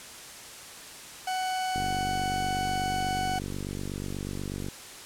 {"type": "tone", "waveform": "40% pulse", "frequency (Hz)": 746, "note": "F#5", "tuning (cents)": 14, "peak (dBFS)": -27, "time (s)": [1.27, 3.39], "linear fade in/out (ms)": 5}
{"type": "click train", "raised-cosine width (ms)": 3, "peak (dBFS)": -22, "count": 142, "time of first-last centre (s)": [1.76, 4.685], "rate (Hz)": 48.2}
{"effects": ["white hiss -44 dBFS RMS until 5.05 s", "low-pass 10000 Hz 12 dB/octave"]}